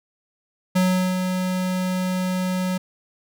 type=tone with ADSR envelope; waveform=square; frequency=184.2 Hz; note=F#3; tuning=7 cents flat; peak=-16 dBFS; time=0.75-2.78 s; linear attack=13 ms; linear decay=390 ms; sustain=-6 dB; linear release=9 ms; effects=none